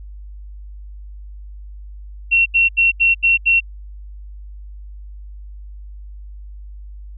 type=tone bursts; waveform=sine; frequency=2724 Hz; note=F7; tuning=44 cents flat; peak=-10 dBFS; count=6; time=2.31-3.605 s; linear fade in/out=20 ms; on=150 ms; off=79 ms; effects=added 50 Hz sine -32 dBFS peak until 7.17 s